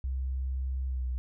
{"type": "tone with pitch glide", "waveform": "sine", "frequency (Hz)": [65.3, 62.64], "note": ["C2", "B1"], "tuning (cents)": [-3, 25], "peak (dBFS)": -29, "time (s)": [0.04, 1.18], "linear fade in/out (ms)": 0, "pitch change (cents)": -72, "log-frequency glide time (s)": [0.87, 1.07], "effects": []}